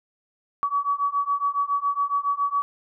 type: beating tone pair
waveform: sine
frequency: 1133 / 1140.2 Hz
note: C#6 / C#6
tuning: +37 / +48 cents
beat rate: 7.2 Hz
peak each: -25 / -24 dBFS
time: 0.63-2.62 s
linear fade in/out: 0 ms
effects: none